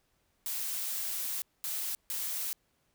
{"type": "noise bursts at uneven times", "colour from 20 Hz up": "blue", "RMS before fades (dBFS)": -35, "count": 3, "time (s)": [[0.46, 1.42], [1.64, 1.95], [2.1, 2.53]], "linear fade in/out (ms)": 0, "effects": ["pink hiss -74 dBFS RMS until 2.94 s"]}